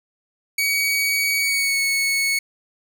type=tone with pitch glide; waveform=sawtooth; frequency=2257 to 2208 Hz; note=C#7 to C#7; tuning=+31 to -7 cents; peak=-15 dBFS; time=0.58-2.39 s; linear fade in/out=5 ms; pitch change=-38 cents; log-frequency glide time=1.39-1.8 s; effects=none